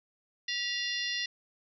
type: harmonic tone with a mistuned harmonic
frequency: 698.5 Hz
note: F5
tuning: in tune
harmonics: 3 / 4 / 5 / 6 / 7 / 8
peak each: -36 / -37 / -38 / -39 / -39 / -40 dBFS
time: 0.48-1.26 s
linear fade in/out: 5 ms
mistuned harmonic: 3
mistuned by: -130 cents
effects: none